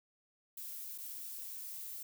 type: noise with dropouts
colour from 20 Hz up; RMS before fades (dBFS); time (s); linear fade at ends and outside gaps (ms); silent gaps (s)
violet; -45; 0.57-2.03; 5; 0.979-0.983
effects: none